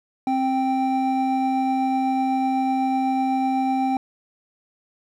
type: tone pair together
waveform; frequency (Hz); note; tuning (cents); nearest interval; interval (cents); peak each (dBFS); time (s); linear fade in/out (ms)
triangle; 264 / 784; C4 / G5; +16 / 0; octave + perfect fifth; 1884; -20; 0.27-3.97; 2
effects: none

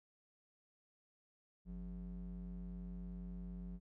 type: ring-modulated tone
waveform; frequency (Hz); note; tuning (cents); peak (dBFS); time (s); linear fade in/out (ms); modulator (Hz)
triangle; 113.5; A#2; -46; -39; 1.65-3.8; 50; 64.8
effects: none

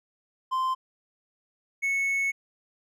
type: tone pair in turn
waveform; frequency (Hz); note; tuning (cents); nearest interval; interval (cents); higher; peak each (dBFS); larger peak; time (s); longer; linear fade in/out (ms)
triangle; 1040 / 2204; C6 / C#7; -11 / -11; octave + minor second; 1300; second; -22; neither; 0.51-0.75 / 1.82-2.32; second; 20
effects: none

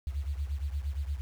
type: beating tone pair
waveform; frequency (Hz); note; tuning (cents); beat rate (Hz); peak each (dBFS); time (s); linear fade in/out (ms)
sine; 68.6 / 77.2; C#2 / D#2; -17 / -13; 8.6; -32 / -36; 0.07-1.21; 0
effects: 9-bit

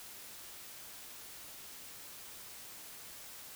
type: silence
effects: white hiss -50 dBFS RMS until 3.55 s

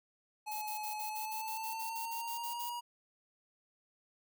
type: tone with pitch glide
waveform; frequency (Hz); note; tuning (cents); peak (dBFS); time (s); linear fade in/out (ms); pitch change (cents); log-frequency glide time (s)
square; 852 to 956.3; G#5 to A#5; +44 to +44; -39; 0.46-2.81; 20; +200; 1.01-2.68
type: noise bursts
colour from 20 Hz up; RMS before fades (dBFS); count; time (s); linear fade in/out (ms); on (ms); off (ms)
violet; -44; 14; 0.51-2.7; 10; 110; 50
effects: none

